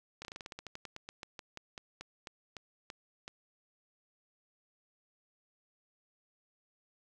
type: slowing click train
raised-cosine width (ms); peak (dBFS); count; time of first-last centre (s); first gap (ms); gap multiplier
0.2; -26; 23; 0.22-3.279; 29; 1.13
effects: none